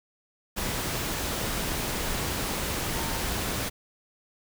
sine tone in noise, 908 Hz, A#5, 46 cents flat, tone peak -39 dBFS, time 2.93-3.22 s, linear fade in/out 20 ms, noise pink, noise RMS -30 dBFS, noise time 0.56-3.7 s, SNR -12 dB, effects none

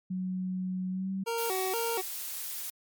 sine tone with pitch glide, 185 to 191.97 Hz, F#3 to G3, 0 to -36 cents, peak -30 dBFS, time 0.1-1.24 s, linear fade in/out 10 ms, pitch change +64 cents, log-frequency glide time 0.9-1.11 s
25% pulse tone with vibrato, 417.3 Hz, G#4, 8 cents sharp, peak -26 dBFS, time 1.26-2.02 s, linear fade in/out 20 ms, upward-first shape square, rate 2.1 Hz, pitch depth 180 cents each way
blue noise, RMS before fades -37 dBFS, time 1.38-2.7 s, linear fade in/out 2 ms
effects MP3 96 kbps

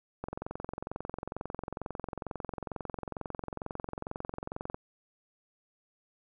click train, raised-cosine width 1 ms, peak -22 dBFS, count 101, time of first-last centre 0.24-4.745 s, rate 22.2 Hz, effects none

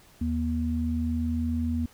sine tone pair together, 79.76 / 239.5 Hz, D#2 / A#3, +43 / +47 cents, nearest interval octave + perfect fifth, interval 1904 cents, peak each -28 / -27 dBFS, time 0.21-1.86 s, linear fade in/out 5 ms, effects pink hiss -56 dBFS RMS until 1.93 s

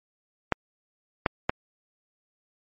clicks, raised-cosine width 0.5 ms, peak -6 dBFS, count 3, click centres 0.523 / 1.262 / 1.495 s, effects MP3 32 kbps

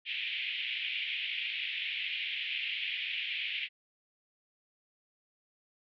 pink band-pass noise, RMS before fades -36 dBFS, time 0.05-3.69 s, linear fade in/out 50 ms, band 2200 to 3300 Hz, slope 48 dB/octave, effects none

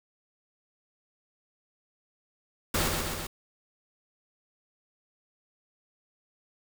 pink noise with echo, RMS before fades -27 dBFS, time 2.74-2.88 s, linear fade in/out 5 ms, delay 130 ms, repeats 3, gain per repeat -3 dB, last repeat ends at 3.27 s, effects none

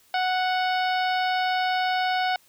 harmonic tone, 739 Hz, F#5, 2 cents flat, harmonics 1 / 2 / 3 / 4 / 5 / 6 / 7, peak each -23 / -29 / -33 / -35 / -37 / -39 / -40 dBFS, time 0.14-2.36 s, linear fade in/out 2 ms, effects white hiss -59 dBFS RMS until 2.48 s

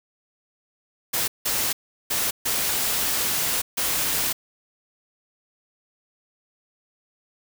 white noise bursts at uneven times, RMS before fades -24 dBFS, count 5, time 1.13-1.28 / 1.45-1.73 / 2.1-2.31 / 2.45-3.62 / 3.77-4.33 s, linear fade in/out 10 ms, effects none

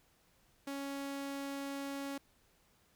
sawtooth tone, 277.8 Hz, C#4, 4 cents sharp, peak -35 dBFS, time 0.67-2.18 s, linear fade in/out 5 ms, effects pink hiss -70 dBFS RMS until 2.95 s

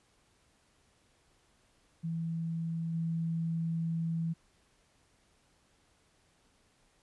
sine tone with level steps, 164.81 Hz, E3, in tune, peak -32 / -30 dBFS, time 2.03-4.34 s, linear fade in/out 20 ms, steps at 2.93 s, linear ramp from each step 20 ms, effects pink hiss -69 dBFS RMS until 7.02 s + resampled to 24000 Hz

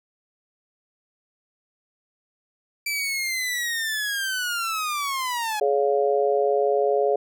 sawtooth linear sweep, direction down, 2336 to 831 Hz, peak -21 dBFS, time 2.86-5.6 s, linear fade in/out 5 ms
harmonic tone, 140.4 Hz, C#3, 22 cents sharp, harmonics 3 / 4 / 5, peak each -21 / -23 / -25 dBFS, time 5.61-7.16 s, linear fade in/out 5 ms
effects none

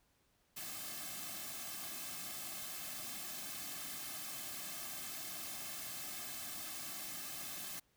white noise with comb filter, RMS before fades -45 dBFS, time 0.56-7.8 s, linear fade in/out 10 ms, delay 2.1 ms, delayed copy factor -0.95, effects pink hiss -75 dBFS RMS until 7.96 s

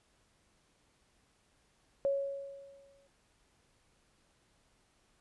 sine tone with exponential decay, 554.4 Hz, C#5, in tune, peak -26 dBFS, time 2.05-3.07 s, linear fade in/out 0 ms, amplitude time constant 220 ms, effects pink hiss -71 dBFS RMS until 5.2 s + resampled to 24000 Hz

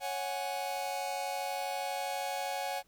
45% pulse chord, C# suspended fourth, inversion none, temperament just, 554.4 / 739.2 / 831.5 Hz, C#5 / F#5 / G#5, 0 / -2 / +2 cents, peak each -40 / -37 / -38 dBFS, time 0-2.83 s, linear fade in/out 50 ms, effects pink hiss -69 dBFS RMS until 2.87 s

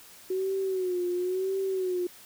sine tone with vibrato, 370 Hz, F#4, in tune, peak -26 dBFS, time 0.3-2.07 s, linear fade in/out 5 ms, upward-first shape sine, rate 0.97 Hz, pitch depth 75 cents each way, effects white hiss -51 dBFS RMS until 2.25 s

